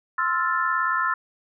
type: chord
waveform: sine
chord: F major seventh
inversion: second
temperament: equal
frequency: 1046.5 / 1318.5 / 1396.9 / 1760 Hz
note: C6 / E6 / F6 / A6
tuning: 0 / 0 / 0 / 0 cents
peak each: -26 / -25 / -27 / -27 dBFS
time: 0.18-1.14 s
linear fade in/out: 5 ms
effects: none